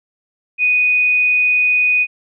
sine tone, 2484 Hz, D#7, 3 cents flat, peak -11 dBFS, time 0.58-2.07 s, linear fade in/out 50 ms, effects none

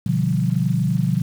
sine chord, G dominant seventh, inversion first, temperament equal, 123.47 / 146.83 / 174.61 / 196 Hz, B2 / D3 / F3 / G3, 0 / 0 / 0 / 0 cents, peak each -22 / -22 / -21 / -26 dBFS, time 0.06-1.22 s, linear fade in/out 5 ms, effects 7-bit

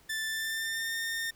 sawtooth tone with pitch glide, 1764 to 1820.9 Hz, A6 to A#6, +4 to -41 cents, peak -28 dBFS, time 0.09-1.31 s, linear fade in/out 10 ms, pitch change +55 cents, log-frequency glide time 0.26-0.96 s, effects pink hiss -61 dBFS RMS until 1.35 s

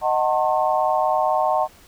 sine chord, D# diminished seventh, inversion none, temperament just, 622.3 / 746.7 / 896 / 1075.3 Hz, D#5 / F#5 / A5 / C6, 0 / +16 / +31 / +47 cents, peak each -22 / -21 / -23 / -25 dBFS, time 0.01-1.68 s, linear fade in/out 50 ms, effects pink hiss -50 dBFS RMS until 1.87 s

